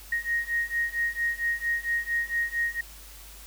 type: beating tone pair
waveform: sine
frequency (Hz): 1869 / 1873.4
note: A#6 / A#6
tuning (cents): +4 / +8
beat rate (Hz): 4.4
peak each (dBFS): -29 / -28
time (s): 0.12-2.81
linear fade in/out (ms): 5
effects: added 50 Hz sine -47 dBFS peak until 3.46 s + white hiss -48 dBFS RMS until 3.46 s